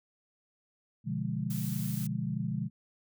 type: chord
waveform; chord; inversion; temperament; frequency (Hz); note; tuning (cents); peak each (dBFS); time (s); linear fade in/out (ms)
sine; B diminished seventh; none; equal; 123.47 / 146.83 / 174.61 / 207.7; B2 / D3 / F3 / Ab3; 0 / 0 / 0 / 0; -36; 1.04-2.7; 50
type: noise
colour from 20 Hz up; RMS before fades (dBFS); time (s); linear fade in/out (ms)
blue; -43; 1.5-2.07; 5
effects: none